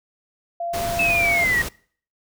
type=tone; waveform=sine; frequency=686 Hz; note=F5; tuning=31 cents flat; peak=-24 dBFS; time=0.6-1.44 s; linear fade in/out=5 ms
type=noise; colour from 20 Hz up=pink; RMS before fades=-29 dBFS; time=0.73-1.69 s; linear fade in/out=10 ms
type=linear sweep; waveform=sine; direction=down; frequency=2637 to 1869 Hz; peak=-17 dBFS; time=0.99-1.62 s; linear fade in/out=5 ms
effects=noise-tail reverb RT60 0.5 s tail -23 dB re dry